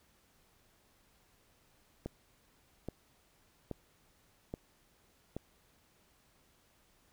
click train, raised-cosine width 2 ms, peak -25 dBFS, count 5, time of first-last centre 2.06-5.366 s, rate 1.21 Hz, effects pink hiss -69 dBFS RMS until 7.12 s

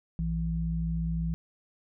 sine tone pair together, 58.95 / 164.81 Hz, A#1 / E3, +20 / 0 cents, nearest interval octave + tritone, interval 1780 cents, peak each -31 / -29 dBFS, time 0.19-1.34 s, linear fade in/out 0 ms, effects none

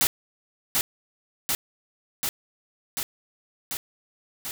white noise with echo, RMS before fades -21 dBFS, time 0.01-0.07 s, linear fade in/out 0 ms, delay 740 ms, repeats 6, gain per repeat -2 dB, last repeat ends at 4.51 s, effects none

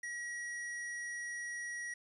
square tone, 1912 Hz, A#6, 43 cents sharp, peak -40 dBFS, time 0.03-1.94 s, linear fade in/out 5 ms, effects resampled to 24000 Hz + 11-bit

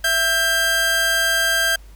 sawtooth tone pair together, 664.1 / 1590 Hz, E5 / G6, +13 / +24 cents, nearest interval octave + minor third, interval 1511 cents, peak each -22 / -13 dBFS, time 0.04-1.76 s, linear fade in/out 5 ms, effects added 50 Hz sine -39 dBFS peak until 1.95 s + pink hiss -53 dBFS RMS until 1.95 s

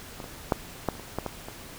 clicks, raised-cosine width 1 ms, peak -23 / -26 / -7 / -10 / -29 / -26 / -14 / -16 / -23 dBFS, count 9, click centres 0.202 / 0.242 / 0.522 / 0.887 / 0.953 / 0.997 / 1.186 / 1.263 / 1.485 s, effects pink hiss -44 dBFS RMS until 1.78 s

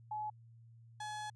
sine / 35% pulse tone pair in turn, 851 / 847.6 Hz, G#5 / G#5, +42 / +35 cents, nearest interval unison, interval 7 cents, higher first, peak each -37 / -39 dBFS, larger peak first, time 0.11-0.3 / 1-1.3 s, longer second, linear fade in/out 5 ms, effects added 115 Hz sine -56 dBFS peak until 1.35 s + resampled to 22050 Hz

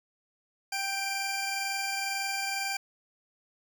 20% pulse tone pair together, 784 / 2374 Hz, G5 / D7, 0 / +18 cents, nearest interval octave + perfect fifth, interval 1918 cents, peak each -28 dBFS, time 0.72-2.77 s, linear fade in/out 5 ms, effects none

